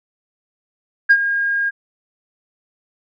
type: tone with ADSR envelope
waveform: sine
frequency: 1622 Hz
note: G#6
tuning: 41 cents flat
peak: -4 dBFS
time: 1.09-1.71 s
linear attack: 18 ms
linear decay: 58 ms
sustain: -12 dB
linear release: 28 ms
effects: tanh soft clip ceiling -3 dBFS